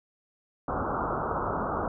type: low-pass noise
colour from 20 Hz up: white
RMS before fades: -30 dBFS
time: 0.68-1.88 s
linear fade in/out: 2 ms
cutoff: 1400 Hz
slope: 96 dB/octave
effects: none